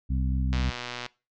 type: harmonic tone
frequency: 64.9 Hz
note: C2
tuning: 13 cents flat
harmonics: 1 / 2 / 3 / 4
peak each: -25 / -31 / -35 / -37 dBFS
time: 0.09-0.71 s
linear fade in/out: 20 ms
type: click train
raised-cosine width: 0.2 ms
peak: -16 dBFS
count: 66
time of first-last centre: 0.53-1.063 s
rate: 122 Hz
effects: noise-tail reverb RT60 0.3 s tail -22 dB re dry + low-pass 5000 Hz 12 dB/octave